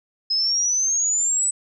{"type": "exponential sweep", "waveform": "sine", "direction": "up", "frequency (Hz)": [5090, 8030], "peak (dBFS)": -18, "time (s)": [0.3, 1.51], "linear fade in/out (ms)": 10, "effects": []}